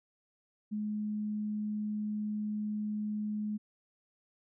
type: tone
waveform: sine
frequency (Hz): 211.1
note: G#3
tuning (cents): +29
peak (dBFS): -32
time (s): 0.71-3.58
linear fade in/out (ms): 20
effects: none